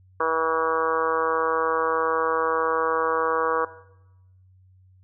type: harmonic tone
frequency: 161.6 Hz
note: E3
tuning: 34 cents flat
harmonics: 2 / 3 / 4 / 5 / 6 / 7 / 8 / 9 / 10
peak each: -37 / -25 / -35 / -35 / -28 / -25 / -32 / -31 / -36 dBFS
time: 0.2-3.65 s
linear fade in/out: 5 ms
effects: noise-tail reverb RT60 0.9 s tail -17 dB re dry + added 93 Hz sine -52 dBFS peak until 5.03 s